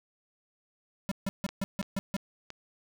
square tone bursts, 196 Hz, G3, in tune, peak -29 dBFS, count 7, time 1.09-2.165 s, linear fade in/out 0 ms, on 25 ms, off 150 ms
click train, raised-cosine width 0.2 ms, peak -24 dBFS, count 4, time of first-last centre 1.49-2.504 s, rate 2.96 Hz
effects none

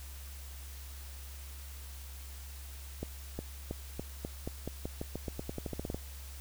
accelerating click train, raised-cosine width 2 ms, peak -23 dBFS, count 20, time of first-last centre 3.03-5.945 s, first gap 360 ms, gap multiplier 0.89, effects added 68 Hz sine -44 dBFS peak until 6.4 s + white hiss -52 dBFS RMS until 6.4 s

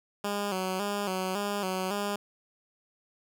10% pulse tone with vibrato, 195 Hz, G3, 9 cents flat, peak -21 dBFS, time 0.24-2.16 s, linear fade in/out 5 ms, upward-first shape square, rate 1.8 Hz, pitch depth 75 cents each way, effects none

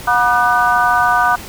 harmonic tone with a mistuned harmonic, 241.5 Hz, B3, 39 cents flat, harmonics 3 / 4 / 5 / 6, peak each -16 / -16 / -16 / -16 dBFS, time 0.07-1.36 s, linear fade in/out 10 ms, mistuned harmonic 6, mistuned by +59 cents, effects pink hiss -32 dBFS RMS until 1.48 s

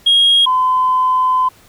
sine tone pair in turn, 3271 / 1020.5 Hz, G#7 / C6, -27 / -44 cents, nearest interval octave + minor sixth, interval 2017 cents, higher first, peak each -6 / -10 dBFS, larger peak first, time 0.06-0.46 / 0.46-1.49 s, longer second, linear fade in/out 10 ms, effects tanh soft clip ceiling -5 dBFS + pink hiss -47 dBFS RMS until 1.68 s

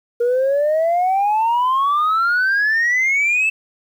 sine exponential sweep, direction up, 470 to 2656 Hz, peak -12 dBFS, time 0.2-3.5 s, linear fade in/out 10 ms, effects tanh soft clip ceiling -12 dBFS + 8-bit

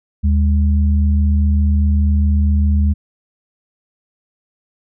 sine tone pair together, 76.2 / 203.8 Hz, D#2 / G#3, -36 / -32 cents, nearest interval octave + perfect fourth, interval 1704 cents, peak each -11 / -20 dBFS, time 0.23-2.94 s, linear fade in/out 20 ms, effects none

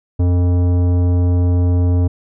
sine tone with tanh clipping, 88.6 Hz, F2, 25 cents sharp, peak -13 dBFS, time 0.19-2.08 s, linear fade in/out 10 ms, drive 14 dB, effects none

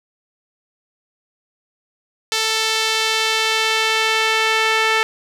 sawtooth tone with band-pass filter sweep, 442.1 Hz, A4, 8 cents sharp, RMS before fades -18 dBFS, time 2.32-5.03 s, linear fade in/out 0 ms, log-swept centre 4400 to 2200 Hz, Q 1.1, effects none

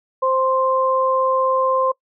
sine tone pair together, 523.3 / 1047.3 Hz, C5 / C6, 0 / +1 cents, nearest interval octave, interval 1201 cents, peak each -18 dBFS, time 0.22-1.92 s, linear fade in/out 10 ms, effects noise-tail reverb RT60 0.1 s tail -23 dB re dry

